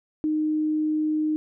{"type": "tone", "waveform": "sine", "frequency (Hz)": 308, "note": "D#4", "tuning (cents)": -17, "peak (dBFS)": -21, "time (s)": [0.24, 1.36], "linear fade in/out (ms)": 0, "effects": []}